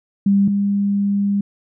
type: tone pair in turn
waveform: sine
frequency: 198.9 / 200.9 Hz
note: G3 / G3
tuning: +25 / +43 cents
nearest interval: unison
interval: 18 cents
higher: second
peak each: -11 / -15 dBFS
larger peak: first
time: 0.26-0.48 / 0.48-1.41 s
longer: second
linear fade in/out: 5 ms
effects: none